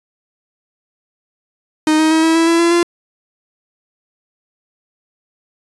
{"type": "tone with pitch steps", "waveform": "45% pulse", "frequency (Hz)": [310, 314.7, 319.5, 324.3, 329.2, 334.2, 339.2, 344.4], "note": ["D#4", "D#4", "D#4", "E4", "E4", "E4", "E4", "F4"], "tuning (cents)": [-6, 20, 46, -28, -2, 24, 50, -24], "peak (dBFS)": -10, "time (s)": [1.87, 2.83], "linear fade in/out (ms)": 2, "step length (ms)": 120, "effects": ["resampled to 24000 Hz"]}